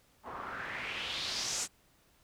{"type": "noise with low-pass filter sweep", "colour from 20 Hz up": "white", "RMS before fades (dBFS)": -38, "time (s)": [0.23, 1.68], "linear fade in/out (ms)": 50, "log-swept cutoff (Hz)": [910, 7800], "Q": 3.1, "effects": ["pink hiss -67 dBFS RMS until 2.23 s"]}